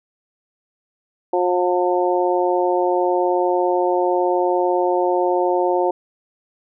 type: harmonic tone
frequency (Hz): 179.1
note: F3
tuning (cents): +44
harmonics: 2 / 3 / 4 / 5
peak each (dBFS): -19 / -21 / -22 / -23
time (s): 1.33-5.91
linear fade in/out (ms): 5
effects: none